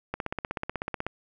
click train, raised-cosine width 0.5 ms, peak -15 dBFS, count 16, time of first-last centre 0.14-1.066 s, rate 16.2 Hz, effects none

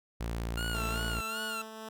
sawtooth tone, 57.3 Hz, A#1, 29 cents flat, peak -29 dBFS, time 0.2-1.21 s, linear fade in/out 10 ms
25% pulse tone with vibrato, 1396.9 Hz, F6, in tune, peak -31 dBFS, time 0.57-1.62 s, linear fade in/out 5 ms, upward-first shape sine, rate 2.6 Hz, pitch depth 79 cents each way
10% pulse tone with tremolo, 220 Hz, A3, in tune, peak -30 dBFS, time 0.74-1.89 s, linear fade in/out 5 ms, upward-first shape triangle, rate 1.8 Hz, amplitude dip 50%
effects none

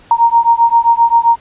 sine beating tone pair, 927 / 934.6 Hz, A#5 / A#5, -10 / +4 cents, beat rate 7.6 Hz, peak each -10 dBFS, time 0.11-1.36 s, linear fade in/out 2 ms, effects pink hiss -44 dBFS RMS until 1.4 s + resampled to 8000 Hz

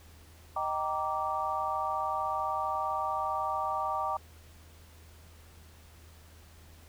sine chord, Eb major seventh, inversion none, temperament just, 622.3 / 777.8 / 933.4 / 1166.7 Hz, Eb5 / G5 / Bb5 / D6, 0 / -14 / +2 / -12 cents, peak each -38 / -34 / -35 / -33 dBFS, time 0.56-4.17 s, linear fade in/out 5 ms, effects added 80 Hz sine -53 dBFS peak until 6.88 s + pink hiss -58 dBFS RMS until 6.88 s

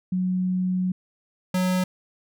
sine / square tone pair in turn, 183.8 / 183.8 Hz, F#3 / F#3, -11 / -11 cents, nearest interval unison, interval 0 cents, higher neither, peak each -21 dBFS, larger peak neither, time 0.12-0.92 / 1.54-1.84 s, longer first, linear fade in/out 5 ms, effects none

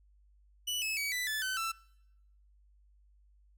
sawtooth tone with pitch steps, 2960 / 2592 / 2269 / 1987 / 1739.8 / 1523.4 / 1333.9 Hz, F#7 / E7 / C#7 / B6 / A6 / G6 / E6, 0 / -30 / +40 / +10 / -20 / -50 / +20 cents, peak -29 dBFS, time 0.67-1.72 s, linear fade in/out 10 ms, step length 150 ms, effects noise-tail reverb RT60 0.9 s tail -25 dB re dry + added 50 Hz sine -61 dBFS peak until 3.57 s

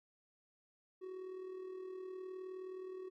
triangle tone with amplitude modulation, 373 Hz, F#4, 14 cents sharp, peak -40 dBFS, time 1.01-3.1 s, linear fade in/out 20 ms, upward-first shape sine, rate 39.3 Hz, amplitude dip 50%, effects none

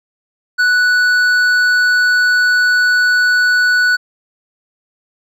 sine tone with hard clipping, 1480 Hz, F#6, in tune, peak -11 dBFS, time 0.58-3.97 s, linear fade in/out 20 ms, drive 7 dB, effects none

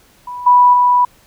sine tone with level steps, 984 Hz, B5, 7 cents flat, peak -24 / -5 / -8 dBFS, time 0.27-1.05 s, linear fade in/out 5 ms, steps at 0.46 / 0.73 s, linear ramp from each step 10 ms, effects pink hiss -50 dBFS RMS until 1.26 s

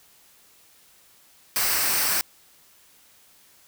white noise with comb filter, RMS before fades -23 dBFS, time 1.56-2.21 s, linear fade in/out 0 ms, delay 0.29 ms, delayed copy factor -0.5, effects white hiss -56 dBFS RMS until 3.67 s

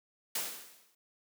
white noise with exponential decay, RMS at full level -32 dBFS, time 0.35-0.95 s, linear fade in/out 5 ms, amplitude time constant 130 ms, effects high-pass 200 Hz 12 dB/octave

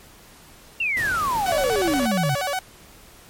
sine exponential sweep, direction down, 2806 to 129.6 Hz, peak -20 dBFS, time 0.8-2.35 s, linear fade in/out 5 ms
pink noise, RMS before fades -33 dBFS, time 0.97-2.07 s, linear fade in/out 0 ms
sawtooth tone with vibrato, 653 Hz, E5, 17 cents flat, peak -19 dBFS, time 1.46-2.59 s, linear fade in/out 2 ms, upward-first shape square, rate 8.4 Hz, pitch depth 240 cents each way
effects pink hiss -48 dBFS RMS until 3.29 s + MP3 64 kbps

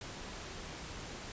pink noise, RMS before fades -45 dBFS, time 0.01-1.32 s, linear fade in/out 2 ms, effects resampled to 16000 Hz

